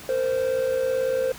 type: tone pair together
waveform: triangle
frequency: 462.4 / 520.5 Hz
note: A#4 / C5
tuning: -14 / -9 cents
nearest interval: major second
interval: 205 cents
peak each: -26 / -20 dBFS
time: 0.09-1.32 s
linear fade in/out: 2 ms
effects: pink hiss -41 dBFS RMS until 1.38 s + high-pass 60 Hz 12 dB/octave